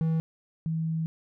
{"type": "tone pair in turn", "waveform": ["triangle", "sine"], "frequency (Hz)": [161.5, 161.5], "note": ["E3", "E3"], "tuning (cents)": [-35, -35], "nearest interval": "unison", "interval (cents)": 0, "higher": "neither", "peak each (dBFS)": [-21, -26], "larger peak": "first", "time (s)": [[0.01, 0.2], [0.66, 1.06]], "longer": "second", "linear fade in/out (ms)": 0, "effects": []}